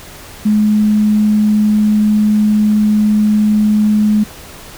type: tone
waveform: sine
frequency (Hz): 211.8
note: G#3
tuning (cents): +34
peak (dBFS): -8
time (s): 0.45-4.24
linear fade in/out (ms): 10
effects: pink hiss -34 dBFS RMS until 4.77 s